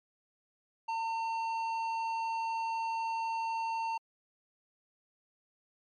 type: tone with tanh clipping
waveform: sine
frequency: 906 Hz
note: A#5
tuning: 50 cents flat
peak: -33 dBFS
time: 0.88-3.98 s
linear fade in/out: 10 ms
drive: 10 dB
effects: MP3 96 kbps